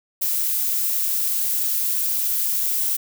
violet noise, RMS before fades -22 dBFS, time 0.21-2.97 s, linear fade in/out 10 ms, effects none

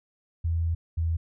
sine tone pair in turn, 83.1 / 82.38 Hz, E2 / E2, +15 / -1 cents, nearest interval unison, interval 16 cents, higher first, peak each -23 dBFS, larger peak neither, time 0.44-0.75 / 0.97-1.17 s, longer first, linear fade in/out 10 ms, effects none

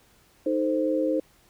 sine chord, A diminished, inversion second, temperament equal, 311.1 / 440 / 523.3 Hz, Eb4 / A4 / C5, 0 / 0 / 0 cents, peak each -25 / -31 / -25 dBFS, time 0.46-1.2 s, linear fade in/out 5 ms, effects pink hiss -60 dBFS RMS until 1.49 s

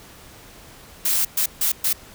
blue noise bursts at uneven times, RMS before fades -20 dBFS, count 4, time 1.05-1.25 / 1.37-1.46 / 1.61-1.72 / 1.84-1.93 s, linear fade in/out 5 ms, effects pink hiss -45 dBFS RMS until 2.14 s

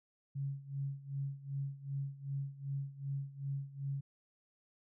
sine tone with tremolo, 138.59 Hz, C#3, in tune, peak -34 dBFS, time 0.35-4.01 s, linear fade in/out 10 ms, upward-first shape sine, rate 2.6 Hz, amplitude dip 85%, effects none

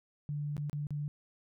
sine tone with dropouts, 146.83 Hz, D3, in tune, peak -33 dBFS, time 0.29-1.08 s, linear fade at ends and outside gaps 0 ms, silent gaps 0.567-0.579 / 0.697-0.73 / 0.869-0.906 s, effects none

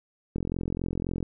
click train, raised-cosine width 3 ms, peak -17 dBFS, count 39, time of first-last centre 0.36-1.228 s, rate 43.8 Hz, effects none

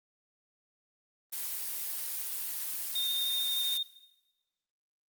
blue noise, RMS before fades -36 dBFS, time 1.32-3.78 s, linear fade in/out 10 ms
sine tone with vibrato, 3657 Hz, A#7, 34 cents flat, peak -29 dBFS, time 2.95-3.83 s, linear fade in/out 5 ms, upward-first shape sine, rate 13 Hz, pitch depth 16 cents each way
effects noise-tail reverb RT60 1.0 s tail -17 dB re dry + Opus 32 kbps

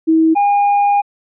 sine / triangle tone pair in turn, 321.5 / 812.5 Hz, E4 / G#5, -43 / -38 cents, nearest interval octave + major third, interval 1605 cents, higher second, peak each -8 dBFS, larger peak neither, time 0.07-0.35 / 0.35-1.02 s, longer second, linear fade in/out 20 ms, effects resampled to 8000 Hz

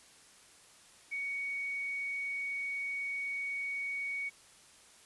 sine tone with quantisation, 2238 Hz, C#7, 16 cents sharp, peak -34 dBFS, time 1.11-4.3 s, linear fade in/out 20 ms, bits 10, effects white hiss -59 dBFS RMS until 5.05 s + resampled to 24000 Hz

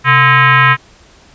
sine tone with frequency modulation, 131.5 Hz, C3, 9 cents sharp, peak -5 dBFS, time 0.04-0.77 s, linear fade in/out 50 ms, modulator 584 Hz, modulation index 3.7, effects pink hiss -44 dBFS RMS until 1.34 s + resampled to 16000 Hz

